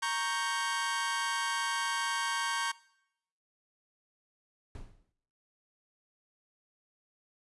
sawtooth chord, G diminished, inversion first, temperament equal, 932.3 / 1108.7 / 1568 Hz, Bb5 / Db6 / G6, 0 / 0 / 0 cents, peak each -31 dBFS, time 0.02-2.72 s, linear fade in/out 10 ms
brown noise with exponential decay, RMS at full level -39 dBFS, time 4.75-5.12 s, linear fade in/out 1 ms, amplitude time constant 79 ms
effects noise-tail reverb RT60 0.8 s tail -22 dB re dry + resampled to 24000 Hz

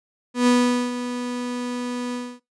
35% pulse tone with ADSR envelope, 245.7 Hz, B3, 9 cents flat, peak -12 dBFS, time 0.34-2.4 s, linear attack 130 ms, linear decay 440 ms, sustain -12 dB, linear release 260 ms, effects noise-tail reverb RT60 0.2 s tail -19 dB re dry + resampled to 22050 Hz

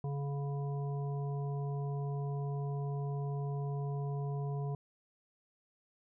harmonic tone, 141.2 Hz, C#3, 32 cents sharp, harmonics 1 / 3 / 5 / 7, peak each -34 / -44 / -48 / -51 dBFS, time 0.04-4.75 s, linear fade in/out 2 ms, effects none

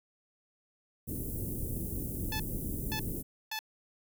pink band-stop noise, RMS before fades -36 dBFS, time 1.07-3.23 s, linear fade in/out 20 ms, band 380 to 11000 Hz, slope 24 dB/octave
10% pulse tone bursts, 870 Hz, A5, 20 cents flat, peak -26 dBFS, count 3, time 2.32-3.591 s, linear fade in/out 2 ms, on 77 ms, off 520 ms
effects none

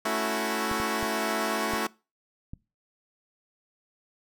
10% pulse chord, F# minor seventh, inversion first, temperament equal, 220 / 277.2 / 329.6 / 370 Hz, A3 / C#4 / E4 / F#4, 0 / 0 / 0 / 0 cents, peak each -22 / -27 / -24 / -24 dBFS, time 0.05-1.87 s, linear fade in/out 5 ms
clicks, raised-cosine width 5 ms, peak -26 dBFS, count 5, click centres 0.714 / 0.801 / 1.029 / 1.736 / 2.535 s
effects noise-tail reverb RT60 0.3 s tail -22 dB re dry

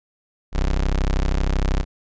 30% pulse tone, 32.79 Hz, C1, 5 cents sharp, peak -15 dBFS, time 0.52-1.85 s, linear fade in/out 50 ms, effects resampled to 16000 Hz

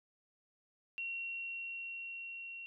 sine tone with level ramp, 2737 Hz, F7, 36 cents flat, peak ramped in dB -37 to -44 dBFS, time 0.98-2.66 s, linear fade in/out 0 ms, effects none

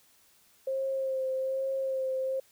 sine tone with vibrato, 530 Hz, C5, 22 cents sharp, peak -28 dBFS, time 0.67-2.4 s, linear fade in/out 5 ms, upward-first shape sine, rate 1.2 Hz, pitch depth 21 cents each way, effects white hiss -63 dBFS RMS until 2.51 s

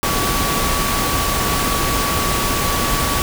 sine tone in noise, 1137 Hz, C#6, 44 cents sharp, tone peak -23 dBFS, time 0.03-3.22 s, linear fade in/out 0 ms, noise pink, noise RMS -19 dBFS, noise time 0.03-3.22 s, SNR -7 dB, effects none

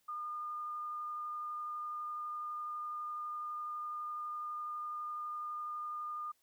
sine tone with vibrato, 1214 Hz, D#6, 43 cents flat, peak -38 dBFS, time 0.08-6.32 s, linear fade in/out 10 ms, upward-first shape triangle, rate 12 Hz, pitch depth 9 cents each way, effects white hiss -75 dBFS RMS until 6.42 s

